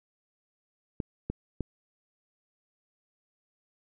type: clicks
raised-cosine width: 3 ms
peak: -18 dBFS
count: 3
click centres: 1.002 / 1.3 / 1.607 s
effects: none